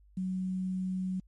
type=tone with quantisation; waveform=sine; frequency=186.1 Hz; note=F#3; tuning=10 cents sharp; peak=-30 dBFS; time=0.17-1.2 s; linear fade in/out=5 ms; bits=10; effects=added 50 Hz sine -57 dBFS peak until 1.27 s + MP3 48 kbps